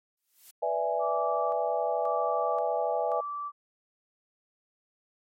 blue noise with exponential growth, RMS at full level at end -46 dBFS, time 0.17-0.51 s, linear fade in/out 5 ms, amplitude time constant 72 ms
sine chord, E dominant seventh, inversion second, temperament equal, 493.9 / 587.3 / 659.3 / 830.6 Hz, B4 / D5 / E5 / G#5, 0 / 0 / 0 / 0 cents, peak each -32 / -32 / -30 / -31 dBFS, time 0.62-3.21 s, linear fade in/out 10 ms
sine tone with tremolo, 1162 Hz, D6, 19 cents flat, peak -32 dBFS, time 0.99-3.52 s, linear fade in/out 50 ms, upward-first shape square, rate 0.94 Hz, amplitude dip 65%
effects MP3 64 kbps

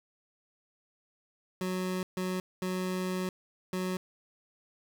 25% pulse tone bursts at uneven times, 184.4 Hz, F#3, 6 cents flat, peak -27 dBFS, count 4, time 1.61-2.03 / 2.17-2.4 / 2.62-3.29 / 3.73-3.97 s, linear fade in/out 2 ms, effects 10-bit

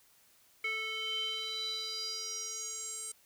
square tone with band-pass filter sweep, 440 Hz, A4, in tune, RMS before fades -38 dBFS, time 0.64-3.12 s, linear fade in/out 5 ms, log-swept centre 2300 to 8500 Hz, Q 6.5, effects white hiss -65 dBFS RMS until 3.25 s

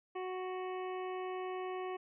harmonic tone, 370 Hz, F#4, in tune, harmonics 1 / 2 / 3 / 5 / 6 / 7 / 8, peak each -39 / -44 / -46 / -54 / -55 / -57 / -59 dBFS, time 0.15-1.97 s, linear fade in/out 10 ms, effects none

